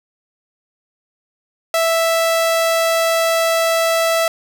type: tone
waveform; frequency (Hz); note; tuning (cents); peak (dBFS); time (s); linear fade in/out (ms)
sawtooth; 659.3; E5; 0; -10; 1.74-4.28; 2
effects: none